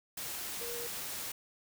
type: tone in noise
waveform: sine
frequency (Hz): 474.4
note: A#4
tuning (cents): +30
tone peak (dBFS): -41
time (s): 0.61-0.87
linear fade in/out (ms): 5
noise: white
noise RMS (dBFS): -40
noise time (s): 0.17-1.32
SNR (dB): -4
effects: none